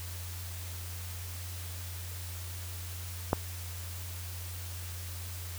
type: click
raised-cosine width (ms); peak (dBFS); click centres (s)
1; -11; 3.331
effects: added 88 Hz sine -39 dBFS peak until 5.58 s + white hiss -45 dBFS RMS until 5.58 s